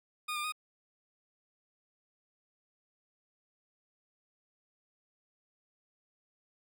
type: tone with pitch steps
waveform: 20% pulse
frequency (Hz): 1228 / 1201 / 1241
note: D#6 / D6 / D#6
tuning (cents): -23 / +38 / -5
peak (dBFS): -29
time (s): 0.28-0.523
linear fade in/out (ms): 10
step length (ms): 81
effects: none